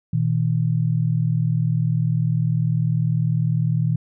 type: tone pair together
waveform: sine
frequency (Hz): 119.96 / 160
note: B2 / D#3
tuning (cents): -50 / +49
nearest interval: perfect fourth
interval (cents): 499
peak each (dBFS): -20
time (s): 0.13-3.96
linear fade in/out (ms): 5
effects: none